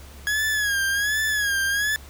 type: tone with vibrato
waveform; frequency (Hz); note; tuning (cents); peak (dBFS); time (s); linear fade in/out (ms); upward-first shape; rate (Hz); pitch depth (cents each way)
40% pulse; 1665; G#6; +4; -20; 0.27-1.96; 0; sine; 1.3; 86
effects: added 70 Hz sine -42 dBFS peak until 2.09 s + pink hiss -47 dBFS RMS until 2.09 s